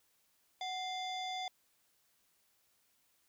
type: harmonic tone with a mistuned harmonic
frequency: 697 Hz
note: F5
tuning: 4 cents flat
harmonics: 1 / 3 / 5 / 7 / 9 / 10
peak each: -39 / -47 / -43 / -52 / -59 / -59 dBFS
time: 0.61-1.48 s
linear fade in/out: 2 ms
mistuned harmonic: 1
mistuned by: +110 cents
effects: white hiss -74 dBFS RMS until 3.28 s